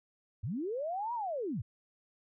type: linear two-way sweep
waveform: sine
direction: up then down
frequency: 82 to 981 to 82 Hz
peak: -33 dBFS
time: 0.43-1.62 s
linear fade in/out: 10 ms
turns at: 1.14 s
effects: none